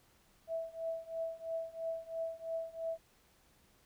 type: tone with tremolo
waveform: sine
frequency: 656 Hz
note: E5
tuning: 9 cents flat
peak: -33 dBFS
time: 0.47-2.98 s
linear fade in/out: 50 ms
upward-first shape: triangle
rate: 3 Hz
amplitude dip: 95%
effects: pink hiss -68 dBFS RMS until 3.85 s